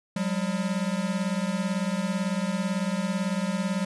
square beating tone pair, 181.9 / 199.9 Hz, F#3 / G3, -29 / +34 cents, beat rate 18 Hz, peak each -29 dBFS, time 0.16-3.85 s, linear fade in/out 5 ms, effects resampled to 24000 Hz

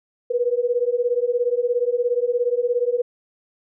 sine beating tone pair, 476.9 / 493.9 Hz, A#4 / B4, +39 / 0 cents, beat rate 17 Hz, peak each -21 dBFS, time 0.3-3.02 s, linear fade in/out 10 ms, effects none

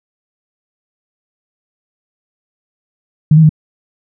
sine tone with pitch steps, 152.8 / 159.7 / 154.3 Hz, D#3 / D#3 / D#3, -31 / +45 / -14 cents, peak -3 dBFS, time 3.31-3.493 s, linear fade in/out 5 ms, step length 61 ms, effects none

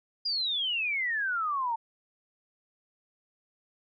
sine exponential sweep, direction down, 4924 to 890 Hz, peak -27 dBFS, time 0.25-1.76 s, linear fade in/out 10 ms, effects none

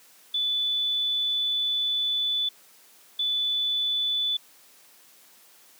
sine tone pair in turn, 3480 / 3480 Hz, A7 / A7, -20 / -20 cents, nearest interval unison, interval 0 cents, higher neither, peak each -23 dBFS, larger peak neither, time 0.34-2.49 / 3.19-4.37 s, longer first, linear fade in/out 5 ms, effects white hiss -55 dBFS RMS until 5.79 s + high-pass 200 Hz 12 dB/octave

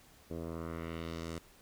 10% pulse tone with low-pass filter sweep, 82.6 Hz, E2, 4 cents sharp, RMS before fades -41 dBFS, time 0.3-1.39 s, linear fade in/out 10 ms, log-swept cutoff 520 to 9500 Hz, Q 1.3, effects pink hiss -61 dBFS RMS until 1.61 s

